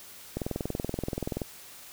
click train, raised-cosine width 2 ms, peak -17 dBFS, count 23, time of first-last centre 0.37-1.418 s, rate 21 Hz, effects white hiss -48 dBFS RMS until 1.92 s

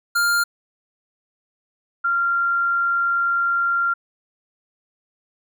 square / sine tone pair in turn, 1400 / 1384.7 Hz, F6 / F6, +4 / -15 cents, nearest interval unison, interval 19 cents, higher first, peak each -17 dBFS, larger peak neither, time 0.15-0.44 / 2.04-3.94 s, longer second, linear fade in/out 10 ms, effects none

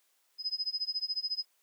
sine tone with tremolo, 5040 Hz, D#8, 21 cents sharp, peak -28 dBFS, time 0.38-1.45 s, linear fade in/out 50 ms, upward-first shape sine, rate 14 Hz, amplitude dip 95%, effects white hiss -72 dBFS RMS until 1.62 s + high-pass 400 Hz 12 dB/octave

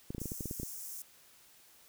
clicks, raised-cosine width 3 ms, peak -26 dBFS, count 11, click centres 0.105 / 0.148 / 0.182 / 0.217 / 0.257 / 0.319 / 0.408 / 0.457 / 0.511 / 0.599 / 0.632 s
white high-pass noise, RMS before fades -44 dBFS, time 0.2-1.02 s, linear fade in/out 2 ms, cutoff 5600 Hz, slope 48 dB/octave
effects white hiss -61 dBFS RMS until 1.88 s

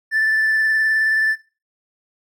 triangle tone with vibrato, 1760 Hz, A6, in tune, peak -12 dBFS, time 0.11-1.36 s, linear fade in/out 50 ms, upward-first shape sine, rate 19 Hz, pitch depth 15 cents each way, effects noise-tail reverb RT60 0.3 s tail -19 dB re dry + tanh soft clip ceiling -10 dBFS

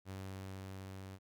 sawtooth tone with level ramp, 95.7 Hz, G2, 41 cents flat, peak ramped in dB -39 to -43 dBFS, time 0.05-1.19 s, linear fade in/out 50 ms, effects none

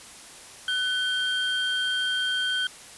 triangle tone pair together, 1502 / 3183 Hz, F#6 / G7, +26 / +26 cents, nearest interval octave + minor second, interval 1300 cents, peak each -25 dBFS, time 0.68-2.67 s, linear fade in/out 2 ms, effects white hiss -45 dBFS RMS until 2.97 s + resampled to 24000 Hz

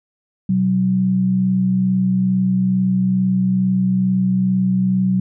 sine tone pair together, 125.01 / 187.3 Hz, B2 / F#3, +21 / +21 cents, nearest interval perfect fifth, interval 700 cents, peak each -23 / -14 dBFS, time 0.49-5.2 s, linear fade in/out 5 ms, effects none

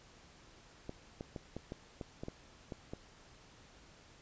clicks, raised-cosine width 2 ms, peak -28 dBFS, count 10, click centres 0.894 / 1.209 / 1.362 / 1.566 / 1.721 / 2.012 / 2.235 / 2.284 / 2.722 / 2.935 s, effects pink hiss -60 dBFS RMS until 4.21 s + resampled to 16000 Hz

